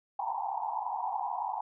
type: band-pass noise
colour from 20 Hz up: pink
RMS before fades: -34 dBFS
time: 0.19-1.61 s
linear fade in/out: 5 ms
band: 750 to 980 Hz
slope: 96 dB/octave
effects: none